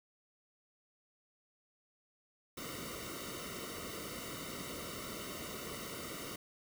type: noise with comb filter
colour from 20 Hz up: pink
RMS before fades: -44 dBFS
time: 2.57-6.36 s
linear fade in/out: 5 ms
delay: 1.2 ms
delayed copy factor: -0.95
effects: none